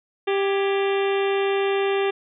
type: harmonic tone with a mistuned harmonic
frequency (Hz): 394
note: G4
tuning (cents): +9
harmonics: 1 / 2 / 3 / 4 / 5 / 6 / 7 / 8 / 9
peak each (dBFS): -20 / -29 / -33 / -35 / -35 / -35 / -35 / -39 / -39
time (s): 0.27-2.11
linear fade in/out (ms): 10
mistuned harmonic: 4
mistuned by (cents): +91
effects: none